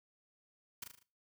white noise with echo, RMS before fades -42 dBFS, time 0.82-0.84 s, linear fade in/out 5 ms, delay 38 ms, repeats 5, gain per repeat -5 dB, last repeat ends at 1.03 s, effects noise-tail reverb RT60 0.3 s tail -17 dB re dry + high-pass 60 Hz 12 dB/octave

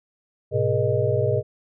sine tone cluster, 106.8 / 127.3 / 417 / 477 / 616 Hz, G#2 / C3 / G#4 / A#4 / D#5, +49 / -47 / +7 / +40 / -17 cents, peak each -25 dBFS, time 0.51-1.43 s, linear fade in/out 50 ms, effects none

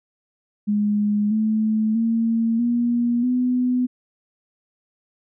sine tone with pitch steps, 207.7 / 217.5 / 227.8 / 238.6 / 249.9 Hz, G#3 / A3 / A#3 / A#3 / B3, 0 / -20 / -40 / +41 / +21 cents, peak -17 dBFS, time 0.67-3.87 s, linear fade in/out 20 ms, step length 640 ms, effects none

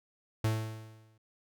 45% pulse tone with exponential decay, 110 Hz, A2, in tune, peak -25 dBFS, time 0.44-1.18 s, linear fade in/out 5 ms, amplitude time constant 160 ms, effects none

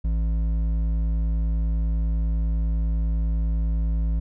triangle tone with hard clipping, 55 Hz, A1, in tune, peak -22 dBFS, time 0.04-4.2 s, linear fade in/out 10 ms, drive 11 dB, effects none

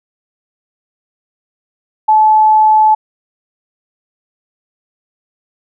sine tone, 864 Hz, A5, 32 cents flat, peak -5 dBFS, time 2.08-2.95 s, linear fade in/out 10 ms, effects none

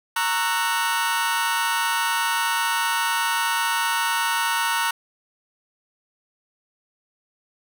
sawtooth chord, F# dominant seventh, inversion first, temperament just, 925 / 1110 / 1332 / 1480 Hz, A#5 / C#6 / E6 / F#6, -14 / +2 / +18 / 0 cents, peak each -20 / -25 / -26 / -22 dBFS, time 0.16-4.91 s, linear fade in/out 5 ms, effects none

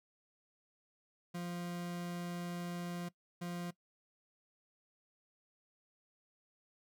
40% pulse tone bursts at uneven times, 174.61 Hz, F3, in tune, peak -38 dBFS, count 2, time 1.34-3.09 / 3.41-3.71 s, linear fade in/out 10 ms, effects noise-tail reverb RT60 0.1 s tail -20 dB re dry

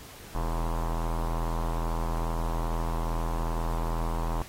square tone with low-pass filter, 41.2 Hz, E1, in tune, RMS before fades -29 dBFS, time 0.35-4.42 s, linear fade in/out 0 ms, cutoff 1000 Hz, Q 5, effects pink hiss -47 dBFS RMS until 4.48 s + AAC 48 kbps

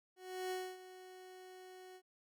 30% pulse tone with ADSR envelope, 370 Hz, F#4, in tune, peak -35 dBFS, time 0.16-2.02 s, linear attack 350 ms, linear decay 260 ms, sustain -15 dB, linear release 63 ms, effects none

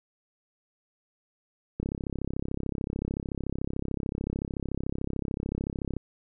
click train, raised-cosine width 3 ms, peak -18 dBFS, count 141, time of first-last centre 1.8-5.967 s, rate 33.6 Hz, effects none

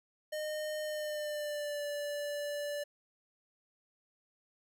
square tone with pitch glide, 612 to 582.7 Hz, D#5 to D5, -29 to -14 cents, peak -36 dBFS, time 0.32-2.84 s, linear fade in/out 10 ms, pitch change -85 cents, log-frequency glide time 0.82-1.84 s, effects none

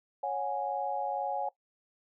sine chord, C# suspended fourth, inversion none, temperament equal with one note detuned, 554.4 / 728.5 / 830.6 Hz, C#5 / F#5 / G#5, 0 / -27 / 0 cents, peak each -36 / -35 / -33 dBFS, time 0.23-1.49 s, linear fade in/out 5 ms, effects noise-tail reverb RT60 0.1 s tail -19 dB re dry

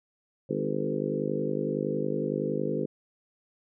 harmonic tone with a mistuned harmonic, 50.8 Hz, G#1, 38 cents flat, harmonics 3 / 4 / 5 / 6 / 7 / 8 / 9 / 10, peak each -35 / -35 / -35 / -35 / -35 / -35 / -35 / -35 dBFS, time 0.49-2.86 s, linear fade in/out 10 ms, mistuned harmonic 8, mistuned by +16 cents, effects none

